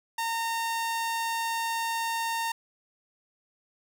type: tone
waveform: sawtooth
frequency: 916 Hz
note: A#5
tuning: 31 cents flat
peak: -24 dBFS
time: 0.18-2.52 s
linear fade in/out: 5 ms
effects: none